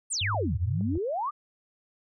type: exponential two-way sweep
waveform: sine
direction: down then up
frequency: 9730 to 82 to 1259 Hz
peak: -27 dBFS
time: 0.1-1.31 s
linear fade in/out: 20 ms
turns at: 0.59 s
type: tone with vibrato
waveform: sine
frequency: 90.5 Hz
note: F#2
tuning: 38 cents flat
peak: -28 dBFS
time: 0.21-0.98 s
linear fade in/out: 5 ms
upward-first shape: sine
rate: 2.1 Hz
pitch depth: 240 cents each way
type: clicks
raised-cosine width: 2 ms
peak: -31 dBFS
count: 3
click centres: 0.346 / 0.81 / 0.955 s
effects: none